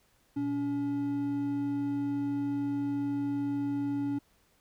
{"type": "tone pair together", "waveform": "triangle", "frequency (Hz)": [120.5, 283.8], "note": ["B2", "C#4"], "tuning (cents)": [-42, 41], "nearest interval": "octave + minor third", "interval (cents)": 1483, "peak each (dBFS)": [-38, -27], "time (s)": [0.36, 4.19], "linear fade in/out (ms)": 10, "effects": ["pink hiss -68 dBFS RMS until 4.6 s"]}